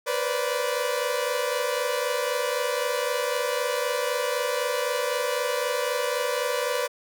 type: tone cluster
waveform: sawtooth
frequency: 485.1 / 509 / 581 Hz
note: B4 / C5 / D5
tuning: -31 / -48 / -19 cents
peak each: -25 dBFS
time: 0.06-6.88 s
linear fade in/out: 20 ms
effects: none